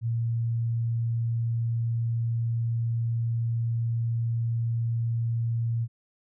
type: tone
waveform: sine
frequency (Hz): 115.9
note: A#2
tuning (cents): -10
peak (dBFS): -24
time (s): 0.01-5.88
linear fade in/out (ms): 50
effects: none